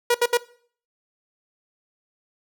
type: tone bursts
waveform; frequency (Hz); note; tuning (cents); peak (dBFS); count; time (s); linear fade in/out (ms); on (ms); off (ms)
sawtooth; 480.4; B4; -48; -12; 3; 0.1-0.373; 5; 45; 69
effects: noise-tail reverb RT60 0.5 s tail -20 dB re dry